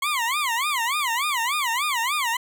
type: tone with vibrato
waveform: 20% pulse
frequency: 1056 Hz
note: C6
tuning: 16 cents sharp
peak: -17 dBFS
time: 0.02-2.37 s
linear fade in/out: 5 ms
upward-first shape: sine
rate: 3.4 Hz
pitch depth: 260 cents each way
effects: none